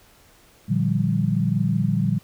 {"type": "chord", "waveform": "sine", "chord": "G minor seventh", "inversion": "first", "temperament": "equal with one note detuned", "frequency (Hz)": [116.54, 149.83, 174.61, 196], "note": ["Bb2", "D3", "F3", "G3"], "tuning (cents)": [0, 35, 0, 0], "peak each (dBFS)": -24, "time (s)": [0.68, 2.19], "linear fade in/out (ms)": 20, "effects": ["pink hiss -54 dBFS RMS until 2.23 s"]}